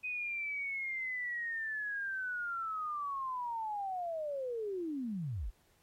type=linear sweep; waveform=sine; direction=down; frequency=2513 to 32.7 Hz; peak=-35 dBFS; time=0.03-5.51 s; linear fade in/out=20 ms; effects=pink hiss -71 dBFS RMS until 5.82 s + AAC 48 kbps